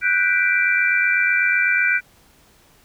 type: chord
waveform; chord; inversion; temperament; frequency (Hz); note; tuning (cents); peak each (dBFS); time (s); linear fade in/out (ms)
sine; G major seventh; third; equal; 1480 / 1568 / 1975.5 / 2349; F#6 / G6 / B6 / D7; 0 / 0 / 0 / 0; -19 / -23 / -25 / -19; 0.01-2.01; 50
effects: pink hiss -54 dBFS RMS until 2.84 s